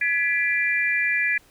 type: tone cluster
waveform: sine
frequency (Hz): 1693 / 1982 / 2371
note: G#6 / B6 / D7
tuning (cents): +33 / +6 / +16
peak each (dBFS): -24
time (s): 0.01-1.38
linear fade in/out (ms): 5
effects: pink hiss -56 dBFS RMS until 1.5 s